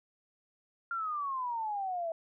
sine exponential sweep, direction down, 1400 to 647 Hz, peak -32 dBFS, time 0.91-2.12 s, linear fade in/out 2 ms, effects none

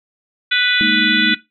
harmonic tone, 493.9 Hz, B4, in tune, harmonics 3 / 4 / 5 / 6 / 7 / 8, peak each -17 / -21 / -19 / -26 / -18 / -23 dBFS, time 0.51-1.35 s, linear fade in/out 10 ms
sine chord, Ab suspended second, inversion none, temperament equal with one note detuned, 207.7 / 231.1 / 311.1 Hz, Ab3 / Bb3 / Eb4, 0 / -15 / 0 cents, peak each -22 dBFS, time 0.81-1.34 s, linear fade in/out 0 ms
effects noise-tail reverb RT60 0.2 s tail -17 dB re dry

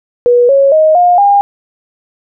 sine tone with pitch steps, 485.2 / 550.9 / 625.6 / 710.4 / 806.6 Hz, B4 / C#5 / D#5 / F5 / G5, -31 / -11 / +9 / +29 / +49 cents, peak -4 dBFS, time 0.26-1.41 s, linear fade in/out 0 ms, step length 230 ms, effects none

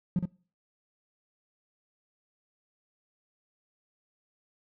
triangle tone with echo, 178.3 Hz, F3, 36 cents sharp, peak -19 dBFS, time 0.16-0.19 s, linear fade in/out 2 ms, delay 65 ms, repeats 1, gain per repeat -5 dB, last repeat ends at 0.255 s, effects noise-tail reverb RT60 0.4 s tail -24 dB re dry + tanh soft clip ceiling -19 dBFS

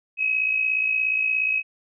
sine tone with amplitude modulation, 2551 Hz, D#7, 43 cents sharp, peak -17 dBFS, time 0.17-1.63 s, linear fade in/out 50 ms, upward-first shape sine, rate 57 Hz, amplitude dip 60%, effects none

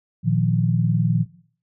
sine chord, Bb suspended fourth, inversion none, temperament just, 116.54 / 155.39 / 174.81 Hz, Bb2 / Eb3 / F3, 0 / -2 / +2 cents, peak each -21 dBFS, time 0.23-1.26 s, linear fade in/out 50 ms, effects noise-tail reverb RT60 0.5 s tail -17 dB re dry

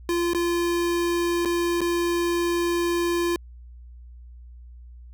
square tone with dropouts, 344.8 Hz, F4, 22 cents flat, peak -22 dBFS, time 0.09-3.36 s, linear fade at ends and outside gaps 1 ms, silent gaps 0.334-0.347 / 1.45-1.456 / 1.807-1.815 s, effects added 60 Hz sine -41 dBFS peak until 5.13 s

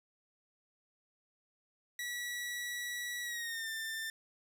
sawtooth tone with pitch glide, 1939 to 1788.4 Hz, B6 to A6, -32 to +28 cents, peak -34 dBFS, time 1.99-4.1 s, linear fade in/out 2 ms, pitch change -140 cents, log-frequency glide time 3.22-3.69 s, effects none

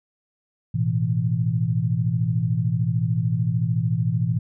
sine chord, A suspended second, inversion none, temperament equal, 110 / 123.47 / 164.81 Hz, A2 / B2 / E3, 0 / 0 / 0 cents, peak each -24 / -23 / -24 dBFS, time 0.74-4.39 s, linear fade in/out 10 ms, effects none

